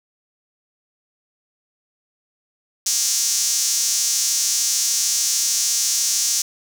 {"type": "tone with high-pass filter", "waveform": "sawtooth", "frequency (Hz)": 233.4, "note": "A#3", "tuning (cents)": 2, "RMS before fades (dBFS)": -20, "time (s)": [2.86, 6.42], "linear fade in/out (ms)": 5, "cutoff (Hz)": 6100, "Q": 3.4, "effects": []}